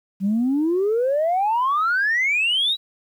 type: exponential sweep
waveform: sine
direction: up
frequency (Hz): 186.8 to 3947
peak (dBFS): -16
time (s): 0.2-2.77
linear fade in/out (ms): 50
effects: tanh soft clip ceiling -14 dBFS + 9-bit